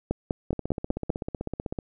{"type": "two click trains", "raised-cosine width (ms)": 2, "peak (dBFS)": [-17, -11], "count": [21, 6], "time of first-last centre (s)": [[0.53, 1.788], [0.11, 1.102]], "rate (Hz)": [15.9, 5.04], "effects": []}